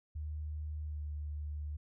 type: tone with pitch glide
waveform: sine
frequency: 76.1 to 74.49 Hz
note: D#2 to D2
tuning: -38 to +25 cents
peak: -37 dBFS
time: 0.15-1.77 s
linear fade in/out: 10 ms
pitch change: -37 cents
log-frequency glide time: 0.84-1.04 s
effects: none